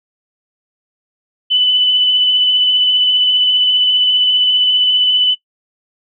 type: tone with vibrato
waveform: sine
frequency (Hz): 3000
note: F#7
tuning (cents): +23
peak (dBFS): -9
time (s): 1.5-5.35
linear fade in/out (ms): 20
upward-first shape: square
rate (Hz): 15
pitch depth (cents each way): 11
effects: noise-tail reverb RT60 0.1 s tail -18 dB re dry